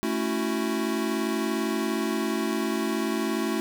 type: chord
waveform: square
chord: F# minor seventh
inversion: first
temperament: equal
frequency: 220 / 277.2 / 329.6 / 370 Hz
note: A3 / C#4 / E4 / F#4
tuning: 0 / 0 / 0 / 0 cents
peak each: -30 / -33 / -31 / -32 dBFS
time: 0.03-3.6 s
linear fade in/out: 0 ms
effects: none